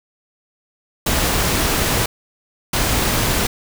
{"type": "noise bursts at uneven times", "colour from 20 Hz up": "pink", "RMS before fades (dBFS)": -18, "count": 2, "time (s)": [[1.06, 2.06], [2.73, 3.47]], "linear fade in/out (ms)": 5, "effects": []}